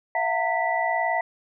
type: tone cluster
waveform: sine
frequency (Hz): 666 / 725 / 907 / 1971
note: E5 / F#5 / A#5 / B6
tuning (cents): +18 / -35 / -48 / -4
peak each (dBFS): -27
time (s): 0.15-1.21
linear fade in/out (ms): 2
effects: none